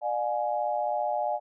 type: tone cluster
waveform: sine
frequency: 600 / 715 / 838 Hz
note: D5 / F5 / G#5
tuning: +37 / +41 / +15 cents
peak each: -30 dBFS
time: 0.01-1.4 s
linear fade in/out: 50 ms
effects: none